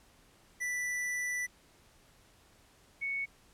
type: tone pair in turn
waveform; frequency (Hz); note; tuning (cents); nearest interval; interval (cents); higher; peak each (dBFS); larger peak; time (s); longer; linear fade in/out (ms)
square / sine; 1975.5 / 2217; B6 / C#7; 0 / 0; major second; 200; second; -33 / -32; second; 0.6-1.47 / 3.01-3.26; first; 20
effects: pink hiss -63 dBFS RMS until 3.53 s + low-pass 12000 Hz 12 dB/octave